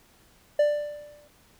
triangle tone with exponential decay, 590 Hz, D5, 8 cents sharp, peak -14 dBFS, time 0.59-1.28 s, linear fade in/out 5 ms, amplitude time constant 150 ms, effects pink hiss -59 dBFS RMS until 1.59 s

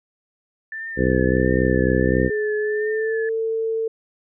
sine tone with vibrato, 1764 Hz, A6, 4 cents sharp, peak -28 dBFS, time 0.72-3.29 s, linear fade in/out 2 ms, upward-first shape triangle, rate 1.5 Hz, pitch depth 51 cents each way
harmonic tone, 63.7 Hz, C2, 46 cents flat, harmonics 1 / 2 / 3 / 4 / 5 / 6 / 7 / 8, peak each -24 / -24 / -24 / -24 / -24 / -24 / -24 / -24 dBFS, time 0.96-2.31 s, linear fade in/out 50 ms
sine tone with pitch glide, 422.9 to 448 Hz, G#4 to A4, +31 to +31 cents, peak -20 dBFS, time 2.3-3.88 s, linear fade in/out 5 ms, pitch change +100 cents, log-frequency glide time 2.79-3.14 s
effects none

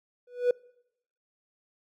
triangle tone with exponential growth, 490.8 Hz, B4, 11 cents flat, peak -14 dBFS, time 0.27-0.51 s, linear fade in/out 5 ms, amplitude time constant 51 ms, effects noise-tail reverb RT60 0.8 s tail -26 dB re dry + tanh soft clip ceiling -13 dBFS

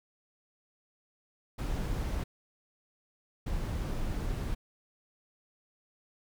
brown noise bursts at uneven times, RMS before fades -33 dBFS, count 2, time 1.58-2.24 / 3.46-4.55 s, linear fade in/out 10 ms, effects none

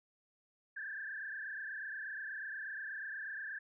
sine tone with frequency modulation, 1660 Hz, G#6, 1 cent flat, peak -40 dBFS, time 0.76-3.59 s, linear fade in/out 10 ms, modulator 28.3 Hz, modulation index 3.6, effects none

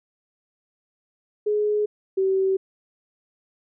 sine tone pair in turn, 419.7 / 383.1 Hz, G#4 / G4, +18 / -40 cents, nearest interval major second, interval 158 cents, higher first, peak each -19 / -18 dBFS, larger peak second, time 1.46-1.86 / 2.17-2.57 s, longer neither, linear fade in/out 10 ms, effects none

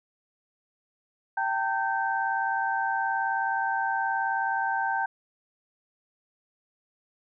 sine tone cluster, 781 / 900 / 1556 Hz, G5 / A5 / G6, -7 / +39 / -13 cents, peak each -29 dBFS, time 1.37-5.06 s, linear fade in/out 5 ms, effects none

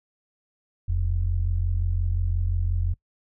sine tone pair together, 41.61 / 87.31 Hz, E1 / F2, +17 / 0 cents, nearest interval octave + minor second, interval 1283 cents, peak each -24 dBFS, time 0.88-2.94 s, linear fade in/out 10 ms, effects noise-tail reverb RT60 0.1 s tail -22 dB re dry

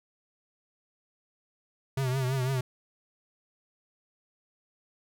square tone with vibrato, 130.81 Hz, C3, in tune, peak -27 dBFS, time 1.97-2.61 s, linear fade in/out 5 ms, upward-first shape triangle, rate 6 Hz, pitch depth 88 cents each way, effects none

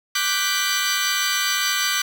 15% pulse chord, G major seventh, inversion second, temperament equal, 1174.7 / 1480 / 1568 / 1975.5 Hz, D6 / F#6 / G6 / B6, 0 / 0 / 0 / 0 cents, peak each -19 dBFS, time 0.15-2.02 s, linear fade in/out 5 ms, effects none

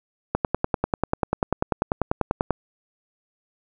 click train, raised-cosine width 1 ms, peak -6 dBFS, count 23, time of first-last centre 0.35-2.507 s, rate 10.2 Hz, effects none

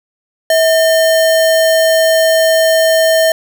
sine tone with sample-and-hold, 646 Hz, E5, 35 cents flat, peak -7 dBFS, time 0.5-3.32 s, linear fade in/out 2 ms, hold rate 2450 Hz, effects none

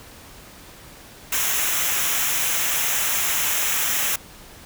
white noise with comb filter, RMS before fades -22 dBFS, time 1.32-4.16 s, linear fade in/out 5 ms, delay 0.22 ms, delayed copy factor -0.65, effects pink hiss -44 dBFS RMS until 4.65 s

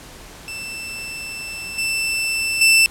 sawtooth tone with level steps, 2663 Hz, E7, 17 cents sharp, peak -25 / -16 / -7 dBFS, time 0.48-2.86 s, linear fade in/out 0 ms, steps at 1.78 / 2.61 s, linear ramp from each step 5 ms, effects pink hiss -40 dBFS RMS until 2.9 s + low-pass 12000 Hz 12 dB/octave

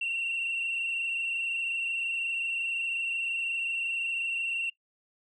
sine tone with frequency modulation, 2732 Hz, F7, 39 cents flat, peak -27 dBFS, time 0.01-4.7 s, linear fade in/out 5 ms, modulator 25.6 Hz, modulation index 2, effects noise-tail reverb RT60 0.1 s tail -21 dB re dry + tanh soft clip ceiling -25 dBFS

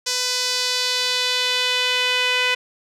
sawtooth tone with band-pass filter sweep, 499.8 Hz, B4, 21 cents sharp, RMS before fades -21 dBFS, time 0.06-2.55 s, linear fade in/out 10 ms, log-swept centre 5500 to 2600 Hz, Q 2.1, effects none

